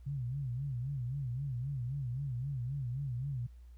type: tone with vibrato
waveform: sine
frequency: 130.81 Hz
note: C3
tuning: in tune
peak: -34 dBFS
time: 0.06-3.47 s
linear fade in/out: 10 ms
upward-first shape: sine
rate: 3.8 Hz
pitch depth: 160 cents each way
effects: added 60 Hz sine -50 dBFS peak until 3.77 s + pink hiss -75 dBFS RMS until 3.77 s